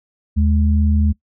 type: tone pair together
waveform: sine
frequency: 77.88 / 210.7 Hz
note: D#2 / G#3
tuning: +2 / +25 cents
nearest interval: octave + perfect fourth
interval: 1723 cents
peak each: -13 / -19 dBFS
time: 0.36-1.13 s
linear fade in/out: 20 ms
effects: noise-tail reverb RT60 0.1 s tail -20 dB re dry